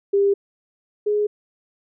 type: tone pair in turn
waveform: sine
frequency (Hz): 399.3 / 417.3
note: G4 / G#4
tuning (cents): +32 / +8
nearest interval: minor second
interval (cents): 76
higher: second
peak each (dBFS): -14 / -17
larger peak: first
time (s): 0.13-0.34 / 1.06-1.27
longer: neither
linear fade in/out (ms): 10
effects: none